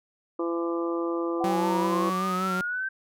harmonic tone, 169 Hz, E3, 43 cents sharp, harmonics 2 / 3 / 4 / 5 / 6 / 7, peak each -27 / -32 / -41 / -43 / -39 / -36 dBFS, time 0.39-2.1 s, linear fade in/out 5 ms
sine linear sweep, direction up, 738 to 1568 Hz, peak -27 dBFS, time 1.4-2.89 s, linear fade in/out 10 ms
sawtooth tone with vibrato, 186.3 Hz, F#3, 12 cents sharp, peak -24 dBFS, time 1.44-2.61 s, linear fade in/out 0 ms, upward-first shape sine, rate 5.2 Hz, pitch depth 30 cents each way
effects none

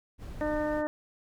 brown noise, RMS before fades -41 dBFS, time 0.18-0.84 s, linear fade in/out 50 ms
harmonic tone, 301.9 Hz, D4, 48 cents sharp, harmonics 1 / 2 / 3 / 4 / 5 / 6, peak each -32 / -30 / -38 / -43 / -44 / -41 dBFS, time 0.41-0.87 s, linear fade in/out 0 ms
effects none

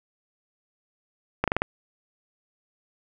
slowing click train, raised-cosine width 0.5 ms, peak -7 dBFS, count 5, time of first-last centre 1.44-1.619 s, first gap 37 ms, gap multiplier 1.13, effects none

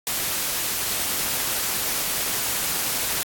white noise, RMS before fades -25 dBFS, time 0.07-3.23 s, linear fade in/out 0 ms, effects AAC 64 kbps

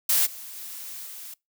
blue noise with level steps, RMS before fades -21 / -40 / -38 / -40 dBFS, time 0.09-1.34 s, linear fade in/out 5 ms, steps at 0.25 / 0.55 / 1.05 s, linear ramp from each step 20 ms, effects noise-tail reverb RT60 0.2 s tail -24 dB re dry

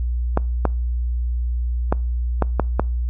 clicks, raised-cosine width 1 ms, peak -3 dBFS, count 6, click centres 0.374 / 0.653 / 1.925 / 2.423 / 2.597 / 2.796 s, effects noise-tail reverb RT60 0.4 s tail -26 dB re dry + added 60 Hz sine -19 dBFS peak until 3.09 s

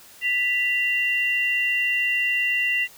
sine tone pair together, 1975.5 / 2767 Hz, B6 / F7, 0 / -17 cents, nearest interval tritone, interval 583 cents, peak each -23 / -22 dBFS, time 0.21-2.88 s, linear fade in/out 50 ms, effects white hiss -48 dBFS RMS until 2.97 s

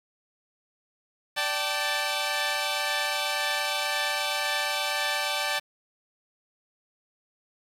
10% pulse chord, D suspended fourth, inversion none, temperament equal with one note detuned, 587.3 / 773.6 / 880 Hz, D5 / G5 / A5, 0 / -23 / 0 cents, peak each -22 dBFS, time 1.36-5.6 s, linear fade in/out 20 ms, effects low-pass 11000 Hz 12 dB/octave + 8-bit

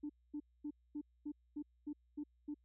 sine tone bursts, 295.5 Hz, D4, 11 cents sharp, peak -39 dBFS, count 9, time 0.03-2.544 s, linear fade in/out 10 ms, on 66 ms, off 240 ms, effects tanh soft clip ceiling -35 dBFS + added 60 Hz sine -70 dBFS peak until 2.64 s

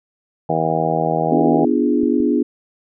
harmonic tone, 80.5 Hz, E2, 41 cents flat, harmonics 2 / 3 / 4 / 5 / 6 / 7 / 8 / 9 / 10, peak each -23 / -29 / -26 / -28 / -23 / -29 / -23 / -23 / -23 dBFS, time 0.49-1.65 s, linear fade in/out 5 ms
sine chord, B diminished seventh, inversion none, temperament equal with one note detuned, 246.9 / 293.7 / 343 / 415.3 Hz, B3 / D4 / F4 / Ab4, 0 / 0 / -31 / 0 cents, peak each -18 / -18 / -20 / -22 dBFS, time 1.31-2.43 s, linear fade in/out 10 ms
clicks, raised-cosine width 3 ms, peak -21 dBFS, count 2, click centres 2.033 / 2.202 s
effects none

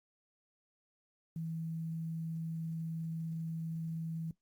sine tone with quantisation, 162.9 Hz, E3, 20 cents flat, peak -36 dBFS, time 1.36-4.31 s, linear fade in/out 2 ms, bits 11, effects noise-tail reverb RT60 0.1 s tail -17 dB re dry + Opus 32 kbps

